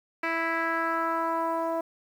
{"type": "tone with low-pass filter sweep", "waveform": "10% pulse", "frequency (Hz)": 329.6, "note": "E4", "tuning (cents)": 0, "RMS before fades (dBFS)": -28, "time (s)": [0.23, 1.81], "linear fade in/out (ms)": 5, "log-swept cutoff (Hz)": [2400, 760], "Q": 2.5, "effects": ["9-bit"]}